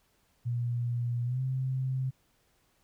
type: tone with pitch glide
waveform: sine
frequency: 120 to 130.86 Hz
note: B2 to C3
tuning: -49 to +1 cents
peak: -28 dBFS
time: 0.45-2.11 s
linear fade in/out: 20 ms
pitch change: +150 cents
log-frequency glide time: 1.24-1.41 s
effects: pink hiss -70 dBFS RMS until 2.83 s